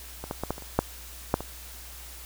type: clicks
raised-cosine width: 1 ms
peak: -21 / -16 / -15 / -13 / -26 / -30 / -6 / -7 / -20 dBFS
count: 9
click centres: 0.24 / 0.311 / 0.436 / 0.506 / 0.581 / 0.623 / 0.79 / 1.341 / 1.406 s
effects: added 60 Hz sine -45 dBFS peak until 2.25 s + white hiss -45 dBFS RMS until 2.25 s